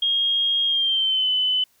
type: tone with pitch glide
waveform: sine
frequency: 3253 to 3018 Hz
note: G#7 to F#7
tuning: -37 to +34 cents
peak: -18 dBFS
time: 0.02-1.64 s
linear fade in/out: 5 ms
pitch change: -129 cents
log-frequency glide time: 0.66-1.29 s
effects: white hiss -62 dBFS RMS until 1.8 s